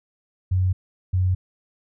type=tone pair in turn; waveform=sine; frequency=92.5 / 92.09 Hz; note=F#2 / F#2; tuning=0 / -8 cents; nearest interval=unison; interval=8 cents; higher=first; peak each=-17 dBFS; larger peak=neither; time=0.51-0.73 / 1.13-1.35 s; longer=neither; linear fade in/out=10 ms; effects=none